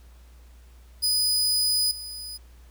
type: tone with level steps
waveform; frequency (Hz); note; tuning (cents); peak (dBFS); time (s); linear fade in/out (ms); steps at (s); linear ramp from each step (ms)
sawtooth; 4978; D#8; 0; -18 / -32; 1.02-2.38; 20; 1.91; 2
effects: added 60 Hz sine -47 dBFS peak until 2.7 s + pink hiss -60 dBFS RMS until 2.7 s